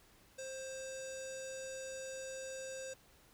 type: tone with low-pass filter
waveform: square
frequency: 528 Hz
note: C5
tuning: 16 cents sharp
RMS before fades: -45 dBFS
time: 0.38-2.94 s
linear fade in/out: 10 ms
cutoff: 7300 Hz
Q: 6.2
effects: pink hiss -65 dBFS RMS until 3.33 s